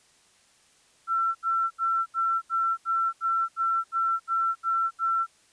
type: tone bursts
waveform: sine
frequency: 1346 Hz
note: E6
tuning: 36 cents sharp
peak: -22 dBFS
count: 12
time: 1.07-5.266 s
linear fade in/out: 50 ms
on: 280 ms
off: 76 ms
effects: white hiss -61 dBFS RMS until 5.52 s + resampled to 22050 Hz